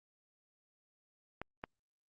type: clicks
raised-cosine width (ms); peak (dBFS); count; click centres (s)
0.5; -25; 2; 1.416 / 1.639
effects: Opus 48 kbps